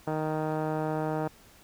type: tone with low-pass filter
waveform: 15% pulse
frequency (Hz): 155.56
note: D#3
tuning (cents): 0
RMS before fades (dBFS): -30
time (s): 0.07-1.28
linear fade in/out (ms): 5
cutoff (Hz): 1000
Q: 5.1
effects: pink hiss -56 dBFS RMS until 1.63 s